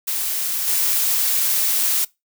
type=noise with level steps; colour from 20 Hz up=blue; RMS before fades=-23 / -19 dBFS; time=0.07-2.05 s; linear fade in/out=10 ms; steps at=0.67 s; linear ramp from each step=10 ms; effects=noise-tail reverb RT60 0.2 s tail -22 dB re dry